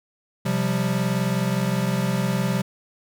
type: chord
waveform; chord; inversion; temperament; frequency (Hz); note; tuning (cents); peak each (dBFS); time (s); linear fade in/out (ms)
square; C suspended fourth; none; equal with one note detuned; 130.81 / 176.54 / 196; C3 / F3 / G3; 0 / +19 / 0; -26; 0.45-2.62; 10
effects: none